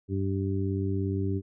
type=harmonic tone; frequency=97.1 Hz; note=G2; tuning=16 cents flat; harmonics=1 / 2 / 3 / 4; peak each=-28 / -34 / -33 / -34 dBFS; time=0.08-1.42 s; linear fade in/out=50 ms; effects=none